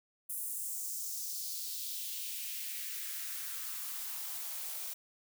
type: noise with high-pass filter sweep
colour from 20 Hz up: blue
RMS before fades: -40 dBFS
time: 0.29-4.94 s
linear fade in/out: 10 ms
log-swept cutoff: 10000 to 530 Hz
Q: 2
effects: none